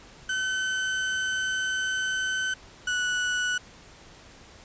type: tone pair in turn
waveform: 35% pulse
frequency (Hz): 1524 / 1475.5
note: G6 / F#6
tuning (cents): -49 / -5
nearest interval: minor second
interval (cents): 56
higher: first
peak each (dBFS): -24 / -23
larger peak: second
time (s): 0.29-2.54 / 2.87-3.58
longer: first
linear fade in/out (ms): 5
effects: pink hiss -50 dBFS RMS until 4.64 s + resampled to 16000 Hz